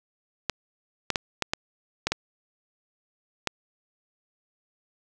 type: clicks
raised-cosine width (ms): 0.2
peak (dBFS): -7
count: 8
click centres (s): 0.497 / 1.103 / 1.158 / 1.423 / 1.535 / 2.07 / 2.12 / 3.473
effects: none